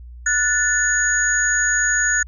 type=tone cluster; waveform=sine; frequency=1471 / 1758 / 6720 Hz; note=F#6 / A6 / G#8; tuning=-11 / -2 / +19 cents; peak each=-20 dBFS; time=0.26-2.23 s; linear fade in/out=5 ms; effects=added 60 Hz sine -35 dBFS peak until 2.27 s